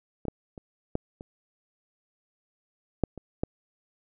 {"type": "clicks", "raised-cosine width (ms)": 2, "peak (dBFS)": [-23, -15, -28, -13, -27, -9, -26, -13], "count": 8, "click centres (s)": [0.253, 0.283, 0.578, 0.954, 1.209, 3.037, 3.177, 3.435], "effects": []}